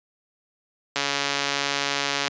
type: click train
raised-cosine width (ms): 0.2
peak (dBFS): -6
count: 187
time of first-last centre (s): 0.96-2.279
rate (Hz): 141
effects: high-pass 200 Hz 12 dB/octave + resampled to 16000 Hz